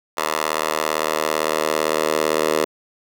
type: tone with high-pass filter sweep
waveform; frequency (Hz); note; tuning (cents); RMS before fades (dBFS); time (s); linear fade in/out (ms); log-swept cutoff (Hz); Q
10% pulse; 77.78; D#2; 0; -21; 0.17-2.65; 10; 780 to 490; 1.7
effects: none